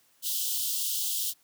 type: high-pass noise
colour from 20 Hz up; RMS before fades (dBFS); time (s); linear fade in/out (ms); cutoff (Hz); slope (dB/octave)
white; -30; 0.22-1.34; 50; 2900; 96
effects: white hiss -65 dBFS RMS until 1.43 s + high-pass 80 Hz 12 dB/octave